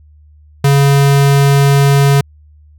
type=tone; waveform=square; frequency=140 Hz; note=C#3; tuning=18 cents sharp; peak=-7 dBFS; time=0.64-2.21 s; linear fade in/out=5 ms; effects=added 75 Hz sine -40 dBFS peak until 2.78 s